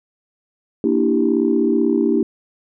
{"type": "chord", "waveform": "sine", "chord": "E half-diminished seventh", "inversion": "second", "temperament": "equal", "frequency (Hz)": [233.1, 293.7, 329.6, 392], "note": ["Bb3", "D4", "E4", "G4"], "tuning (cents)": [0, 0, 0, 0], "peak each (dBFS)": -19, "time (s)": [0.84, 2.23], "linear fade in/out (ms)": 2, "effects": ["tanh soft clip ceiling -4 dBFS"]}